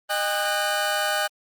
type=tone cluster; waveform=25% pulse; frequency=614 / 805 / 1485 Hz; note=D#5 / G5 / F#6; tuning=-23 / +46 / +6 cents; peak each=-23 dBFS; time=0.09-1.28 s; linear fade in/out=20 ms; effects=Opus 32 kbps